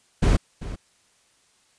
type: noise with echo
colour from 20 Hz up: brown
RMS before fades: -17 dBFS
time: 0.22-0.37 s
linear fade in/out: 10 ms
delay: 390 ms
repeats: 1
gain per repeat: -15 dB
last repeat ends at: 0.76 s
effects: white hiss -62 dBFS RMS until 1.78 s + resampled to 22050 Hz